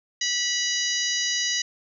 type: harmonic tone with a mistuned harmonic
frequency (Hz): 978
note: B5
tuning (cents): -17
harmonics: 2 / 3 / 4 / 5 / 6 / 7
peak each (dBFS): -30 / -30 / -30 / -30 / -30 / -30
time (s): 0.21-1.62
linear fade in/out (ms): 5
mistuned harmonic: 7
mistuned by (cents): -68
effects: none